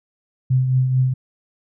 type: tone with tremolo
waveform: sine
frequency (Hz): 129.2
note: C3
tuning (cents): -21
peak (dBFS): -12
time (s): 0.5-1.14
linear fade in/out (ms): 10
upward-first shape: triangle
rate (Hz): 4.5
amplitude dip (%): 50
effects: none